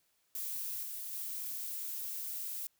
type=noise with level steps; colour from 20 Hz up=violet; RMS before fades=-39 / -42 / -40 dBFS; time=0.35-2.67 s; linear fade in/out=2 ms; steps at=0.83 / 1.13 s; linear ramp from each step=2 ms; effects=white hiss -75 dBFS RMS until 2.79 s